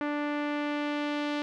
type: tone with low-pass filter sweep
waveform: sawtooth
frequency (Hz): 293.7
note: D4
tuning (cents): 0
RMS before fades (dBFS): -31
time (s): 0.01-1.42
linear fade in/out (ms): 0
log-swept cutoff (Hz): 1900 to 3600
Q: 1.3
effects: none